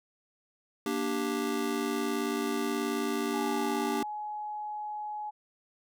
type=chord; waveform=square; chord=G minor; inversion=first; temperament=just; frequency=235.2 / 294 / 392 Hz; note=Bb3 / D4 / G4; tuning=+16 / +2 / 0 cents; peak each=-35 / -34 / -34 dBFS; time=0.86-4.03 s; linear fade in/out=2 ms
type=tone; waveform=sine; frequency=843 Hz; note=G#5; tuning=26 cents sharp; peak=-34 dBFS; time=3.33-5.31 s; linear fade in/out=20 ms
effects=none